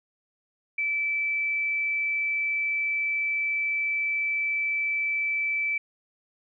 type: tone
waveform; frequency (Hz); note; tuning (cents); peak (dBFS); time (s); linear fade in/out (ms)
sine; 2317; D7; -24; -24; 0.78-5.78; 5
effects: none